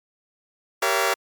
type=chord; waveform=15% pulse; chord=G diminished seventh; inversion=none; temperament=just; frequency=392 / 470.4 / 564.5 / 677.4 Hz; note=G4 / Bb4 / Db5 / Fb5; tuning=0 / +16 / +31 / +47 cents; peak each=-19 dBFS; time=0.82-1.14 s; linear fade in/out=5 ms; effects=MP3 96 kbps